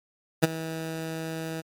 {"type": "tone with ADSR envelope", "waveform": "15% pulse", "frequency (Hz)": 161.5, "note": "E3", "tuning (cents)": -35, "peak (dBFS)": -8, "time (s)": [0.42, 1.62], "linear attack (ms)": 19, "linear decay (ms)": 21, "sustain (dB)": -17, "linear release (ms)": 24, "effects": ["MP3 96 kbps"]}